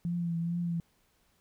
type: tone with vibrato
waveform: sine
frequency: 170.3 Hz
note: F3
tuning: 43 cents flat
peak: -29 dBFS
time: 0.05-0.8 s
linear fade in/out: 0 ms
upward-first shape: triangle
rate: 2.3 Hz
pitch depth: 41 cents each way
effects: pink hiss -70 dBFS RMS until 1.4 s